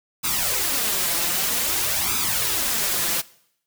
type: noise with flanger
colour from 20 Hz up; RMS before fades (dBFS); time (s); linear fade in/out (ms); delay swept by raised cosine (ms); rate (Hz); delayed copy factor
white; -23; 0.23-3.22; 20; 0.8 to 5.9; 0.52; +0.7
effects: noise-tail reverb RT60 0.7 s tail -21 dB re dry